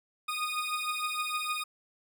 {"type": "beating tone pair", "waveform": "20% pulse", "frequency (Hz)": [1233, 1239.5], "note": ["D#6", "D#6"], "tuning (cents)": [-16, -7], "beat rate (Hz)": 6.5, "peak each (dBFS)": [-29, -29], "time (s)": [0.28, 1.64], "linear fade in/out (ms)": 10, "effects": []}